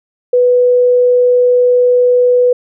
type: tone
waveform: sine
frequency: 493.9 Hz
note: B4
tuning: in tune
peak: -6 dBFS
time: 0.33-2.53 s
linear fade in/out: 5 ms
effects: none